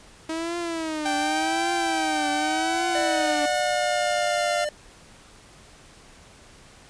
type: tone with vibrato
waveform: sawtooth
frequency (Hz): 318.5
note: D#4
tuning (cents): +41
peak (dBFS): -23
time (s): 0.29-3.46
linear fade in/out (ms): 5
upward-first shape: triangle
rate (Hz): 0.87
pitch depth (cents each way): 150
type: tone with pitch glide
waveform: sawtooth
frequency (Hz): 781 to 695.8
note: G5 to F5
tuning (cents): -7 to -7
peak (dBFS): -20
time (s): 1.05-4.65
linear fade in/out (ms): 10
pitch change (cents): -200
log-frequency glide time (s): 1.96-4.52
type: tone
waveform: square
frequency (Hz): 598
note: D5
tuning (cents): +31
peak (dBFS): -26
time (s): 2.95-4.69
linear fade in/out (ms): 2
effects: pink hiss -50 dBFS RMS until 6.89 s + resampled to 22050 Hz